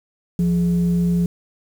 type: tone with frequency modulation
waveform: sine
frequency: 174.61 Hz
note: F3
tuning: in tune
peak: -15 dBFS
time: 0.39-1.26 s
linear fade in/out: 2 ms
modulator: 243 Hz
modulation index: 0.31
effects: 7-bit